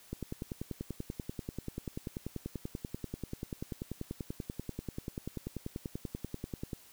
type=click train; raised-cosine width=3 ms; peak=-24 dBFS; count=69; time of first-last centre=0.13-6.732 s; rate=10.3 Hz; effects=white hiss -58 dBFS RMS until 6.92 s